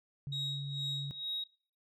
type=tone; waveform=sine; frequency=140.3 Hz; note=C#3; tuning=21 cents sharp; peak=-36 dBFS; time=0.27-1.11 s; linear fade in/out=0 ms
type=tone with tremolo; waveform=sine; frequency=3792 Hz; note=A#7; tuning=29 cents sharp; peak=-33 dBFS; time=0.32-1.44 s; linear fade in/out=5 ms; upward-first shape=sine; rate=2.2 Hz; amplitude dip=75%
effects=noise-tail reverb RT60 0.4 s tail -18 dB re dry + tanh soft clip ceiling -29 dBFS